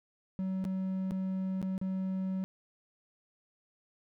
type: tone with dropouts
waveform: triangle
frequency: 188.9 Hz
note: F#3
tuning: 36 cents sharp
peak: -29 dBFS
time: 0.39-2.44 s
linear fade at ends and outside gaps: 0 ms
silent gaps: 0.642-0.651 / 1.109-1.118 / 1.616-1.627 / 1.779-1.814 s
effects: none

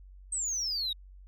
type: exponential sweep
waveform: sine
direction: down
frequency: 8372 to 3720 Hz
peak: -28 dBFS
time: 0.32-0.93 s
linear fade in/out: 5 ms
effects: tanh soft clip ceiling -27 dBFS + added 47 Hz sine -48 dBFS peak until 1.27 s

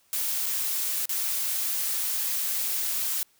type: noise with dropouts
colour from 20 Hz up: blue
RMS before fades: -28 dBFS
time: 0.13-3.23 s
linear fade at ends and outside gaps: 0 ms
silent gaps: 0.459-0.464 / 1.055-1.093 s
effects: white hiss -64 dBFS RMS until 3.39 s

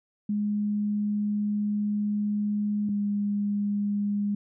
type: tone pair in turn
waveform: sine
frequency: 207.7 / 204.4 Hz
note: G#3 / G#3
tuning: 0 / -27 cents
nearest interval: unison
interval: 27 cents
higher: first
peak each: -24 dBFS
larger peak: neither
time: 0.29-2.89 / 2.89-4.35 s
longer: first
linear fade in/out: 5 ms
effects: none

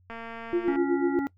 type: click train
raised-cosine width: 0.5 ms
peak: -25 dBFS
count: 152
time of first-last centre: 0.1-0.759 s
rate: 229 Hz
type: tone with tremolo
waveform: sine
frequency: 349.2 Hz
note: F4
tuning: in tune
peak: -20 dBFS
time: 0.53-1.19 s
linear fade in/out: 0 ms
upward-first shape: sine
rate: 8.1 Hz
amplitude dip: 85%
type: harmonic tone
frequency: 278.5 Hz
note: C#4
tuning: 8 cents sharp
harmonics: 1 / 3 / 5 / 7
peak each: -26 / -36 / -40 / -43 dBFS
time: 0.68-1.27 s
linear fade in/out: 0 ms
effects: noise-tail reverb RT60 0.1 s tail -20 dB re dry + added 91 Hz sine -58 dBFS peak until 1.37 s

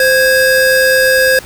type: tone pair together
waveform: square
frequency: 520 / 1649 Hz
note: C5 / G#6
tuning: -11 / -13 cents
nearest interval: octave + minor sixth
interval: 1998 cents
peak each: -11 dBFS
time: 0-1.39 s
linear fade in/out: 2 ms
effects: pink hiss -33 dBFS RMS until 1.45 s

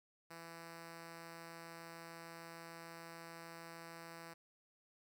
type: tone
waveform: 5% pulse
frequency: 166.6 Hz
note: E3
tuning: 19 cents sharp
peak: -39 dBFS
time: 0.3-4.34 s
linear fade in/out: 10 ms
effects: none

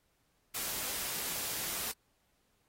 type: noise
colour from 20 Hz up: white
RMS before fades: -37 dBFS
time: 0.54-1.92 s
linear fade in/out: 10 ms
effects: pink hiss -75 dBFS RMS until 2.68 s + AAC 48 kbps

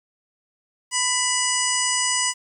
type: harmonic tone with a mistuned harmonic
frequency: 997 Hz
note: B5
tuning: 16 cents sharp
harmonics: 1 / 2 / 3 / 5 / 6 / 7 / 8 / 9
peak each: -28 / -28 / -28 / -28 / -28 / -28 / -28 / -28 dBFS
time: 0.91-2.34 s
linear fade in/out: 50 ms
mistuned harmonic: 3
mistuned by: -45 cents
effects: 9-bit

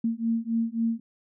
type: beating tone pair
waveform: sine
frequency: 226.8 / 230.5 Hz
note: A#3 / A#3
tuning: -47 / -19 cents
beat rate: 3.7 Hz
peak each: -27 dBFS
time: 0.04-1 s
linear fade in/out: 5 ms
effects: none

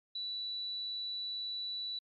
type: tone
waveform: sine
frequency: 3951 Hz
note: B7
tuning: in tune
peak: -36 dBFS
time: 0.15-1.99 s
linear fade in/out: 5 ms
effects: MP3 32 kbps

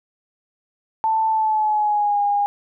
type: tone with pitch glide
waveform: sine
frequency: 884 to 815.3 Hz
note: A5 to G#5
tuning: +8 to -32 cents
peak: -16 dBFS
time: 1.04-2.46 s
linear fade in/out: 0 ms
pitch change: -140 cents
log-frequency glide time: 1.28-2.21 s
effects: none

